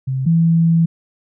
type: tone pair in turn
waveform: sine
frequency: 132 / 165.69 Hz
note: C3 / E3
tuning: +16 / +9 cents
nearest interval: major third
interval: 393 cents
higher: second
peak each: -17 / -10 dBFS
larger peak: second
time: 0.07-0.26 / 0.26-0.86 s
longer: second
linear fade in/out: 10 ms
effects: none

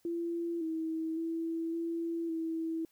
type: tone with pitch steps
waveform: sine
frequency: 339.1 / 321.7 / 329.1 / 334.1 / 325.6 Hz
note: E4 / E4 / E4 / E4 / E4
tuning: +49 / -42 / -3 / +23 / -21 cents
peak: -32 dBFS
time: 0.05-2.85 s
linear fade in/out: 2 ms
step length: 560 ms
effects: white hiss -71 dBFS RMS until 2.91 s

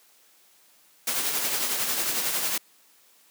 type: noise with tremolo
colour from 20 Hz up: white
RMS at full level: -25 dBFS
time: 1.07-2.58 s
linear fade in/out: 5 ms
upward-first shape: triangle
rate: 11 Hz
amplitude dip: 45%
effects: white hiss -59 dBFS RMS until 3.3 s + high-pass 200 Hz 12 dB/octave

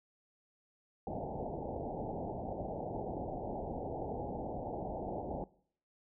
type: low-pass noise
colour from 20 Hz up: white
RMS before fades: -40 dBFS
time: 1.07-5.44 s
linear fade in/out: 2 ms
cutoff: 850 Hz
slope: 96 dB/octave
effects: noise-tail reverb RT60 0.6 s tail -22 dB re dry

